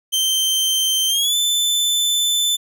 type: tone with pitch glide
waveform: sawtooth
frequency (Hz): 3121 to 3523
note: G7 to A7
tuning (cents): -8 to +1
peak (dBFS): -13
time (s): 0.12-2.57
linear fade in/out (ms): 20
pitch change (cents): +209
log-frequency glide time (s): 1.08-1.36
effects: none